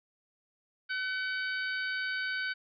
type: harmonic tone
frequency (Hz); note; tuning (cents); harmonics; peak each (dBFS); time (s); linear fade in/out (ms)
757; F#5; +39; 2 / 3 / 4 / 5 / 6; -32 / -41 / -44 / -46 / -43; 0.89-2.54; 20
effects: none